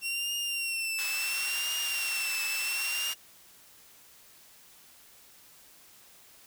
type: tone with vibrato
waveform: sawtooth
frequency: 2725 Hz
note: F7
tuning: 43 cents flat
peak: -27 dBFS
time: 0.01-3.15 s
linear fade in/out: 50 ms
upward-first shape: triangle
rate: 0.72 Hz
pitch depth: 68 cents each way
type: high-pass noise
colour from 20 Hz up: pink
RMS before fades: -38 dBFS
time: 0.98-3.14 s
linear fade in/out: 10 ms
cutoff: 1500 Hz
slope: 12 dB/octave
effects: white hiss -56 dBFS RMS until 6.46 s